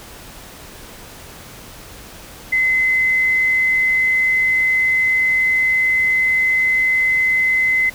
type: tone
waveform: sine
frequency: 2045 Hz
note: C7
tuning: 40 cents flat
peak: -13 dBFS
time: 2.52-7.9 s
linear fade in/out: 10 ms
effects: pink hiss -38 dBFS RMS until 7.94 s